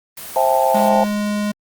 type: noise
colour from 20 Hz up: white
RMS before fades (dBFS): -32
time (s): 0.17-0.89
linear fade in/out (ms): 5
type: chord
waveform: sine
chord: A minor seventh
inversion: first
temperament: just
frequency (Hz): 528 / 660 / 792 / 880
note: C5 / E5 / G5 / A5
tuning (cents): +16 / +2 / +18 / 0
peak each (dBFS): -18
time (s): 0.36-1.04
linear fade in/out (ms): 2
type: tone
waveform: square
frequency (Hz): 207.7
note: G#3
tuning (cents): 0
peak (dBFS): -19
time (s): 0.74-1.52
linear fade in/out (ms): 10
effects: Opus 24 kbps